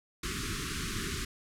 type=band-stop noise; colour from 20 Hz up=pink; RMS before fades=-35 dBFS; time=0.23-1.25 s; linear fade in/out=5 ms; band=420 to 1100 Hz; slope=96 dB/octave; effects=low-pass 10000 Hz 12 dB/octave